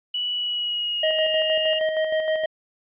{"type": "tone with pitch glide", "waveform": "sine", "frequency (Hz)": [2948, 2839], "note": ["F#7", "F7"], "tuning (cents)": [-7, 28], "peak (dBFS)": -23, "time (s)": [0.14, 1.79], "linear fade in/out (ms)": 5, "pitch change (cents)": -65, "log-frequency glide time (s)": [0.33, 1.29]}
{"type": "tone with tremolo", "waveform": "square", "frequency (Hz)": 629, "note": "D#5", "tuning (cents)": 19, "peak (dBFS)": -20, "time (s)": [1.03, 2.46], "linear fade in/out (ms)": 5, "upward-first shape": "square", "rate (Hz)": 6.4, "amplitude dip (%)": 40}
{"effects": ["resampled to 8000 Hz"]}